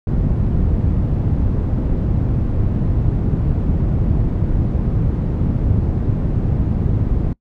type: low-pass noise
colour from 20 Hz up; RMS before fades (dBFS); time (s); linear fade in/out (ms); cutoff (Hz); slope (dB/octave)
white; -17; 0.07-7.33; 2; 130; 12
effects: noise-tail reverb RT60 0.1 s tail -23 dB re dry